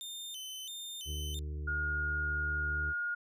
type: tone with vibrato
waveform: sawtooth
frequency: 3322 Hz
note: G#7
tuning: in tune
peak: -38 dBFS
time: 0.01-1.39 s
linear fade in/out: 0 ms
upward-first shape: square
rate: 1.5 Hz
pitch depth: 150 cents each way
type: harmonic tone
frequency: 75 Hz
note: D2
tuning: 37 cents sharp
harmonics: 1 / 2 / 4 / 5 / 6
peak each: -36 / -47 / -54 / -53 / -58 dBFS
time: 1.05-2.94 s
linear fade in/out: 50 ms
type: tone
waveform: sine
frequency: 1428 Hz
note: F6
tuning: 38 cents sharp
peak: -32 dBFS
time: 1.67-3.15 s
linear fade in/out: 10 ms
effects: none